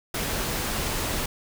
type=noise; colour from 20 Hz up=pink; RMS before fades=-28 dBFS; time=0.14-1.26 s; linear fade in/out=5 ms; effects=none